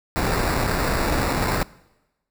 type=noise with sample-and-hold; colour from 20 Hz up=pink; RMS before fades=-22 dBFS; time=0.16-1.63 s; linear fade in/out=0 ms; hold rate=3150 Hz; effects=noise-tail reverb RT60 1.0 s tail -22 dB re dry